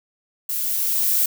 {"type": "noise with level ramp", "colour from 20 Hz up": "violet", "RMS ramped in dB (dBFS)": [-25, -18], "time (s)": [0.49, 1.26], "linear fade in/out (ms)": 5, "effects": []}